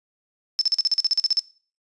sine tone bursts, 5274 Hz, E8, in tune, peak -16 dBFS, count 13, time 0.59-1.393 s, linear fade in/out 0 ms, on 23 ms, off 42 ms, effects noise-tail reverb RT60 0.4 s tail -20 dB re dry + resampled to 24000 Hz

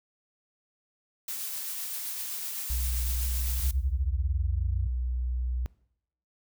blue noise with tremolo, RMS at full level -34 dBFS, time 1.28-3.71 s, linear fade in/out 2 ms, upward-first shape triangle, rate 7.8 Hz, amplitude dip 25%
sine tone, 61.74 Hz, B1, in tune, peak -27 dBFS, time 2.7-5.66 s, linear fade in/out 0 ms
sine exponential sweep, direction up, 69.3 to 92.5 Hz, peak -29 dBFS, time 3.6-4.87 s, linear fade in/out 5 ms
effects noise-tail reverb RT60 0.7 s tail -21 dB re dry

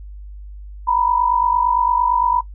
sine tone pair together, 941.2 / 990 Hz, A#5 / B5, +16 / +4 cents, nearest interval minor second, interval 88 cents, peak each -17 dBFS, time 0.87-2.41 s, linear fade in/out 10 ms, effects noise-tail reverb RT60 0.1 s tail -18 dB re dry + added 50 Hz sine -32 dBFS peak until 2.54 s

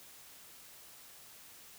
silence, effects white hiss -55 dBFS RMS until 1.78 s

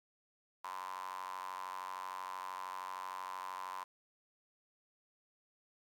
sawtooth tone with high-pass filter, 93 Hz, F#2, 9 cents sharp, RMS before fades -44 dBFS, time 0.64-3.84 s, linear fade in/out 5 ms, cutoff 1000 Hz, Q 9.6, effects none

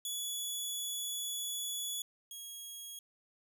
15% pulse tone pair in turn, 3407 / 3300 Hz, G#7 / G#7, +44 / -12 cents, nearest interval minor second, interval 56 cents, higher first, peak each -29 / -37 dBFS, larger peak first, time 0.05-2.02 / 2.31-2.99 s, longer first, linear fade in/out 2 ms, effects none

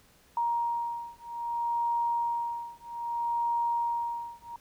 sine beating tone pair, 940 / 940.62 Hz, A#5 / A#5, +14 / +15 cents, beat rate 0.62 Hz, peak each -31 dBFS, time 0.37-4.56 s, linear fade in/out 2 ms, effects pink hiss -61 dBFS RMS until 4.6 s

